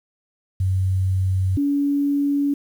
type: tone pair in turn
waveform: sine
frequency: 94.2 / 284.2 Hz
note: F#2 / C#4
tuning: +32 / +43 cents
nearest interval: octave + perfect fifth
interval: 1911 cents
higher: second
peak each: -17 dBFS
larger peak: neither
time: 0.6-1.57 / 1.57-2.54 s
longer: neither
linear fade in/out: 5 ms
effects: 8-bit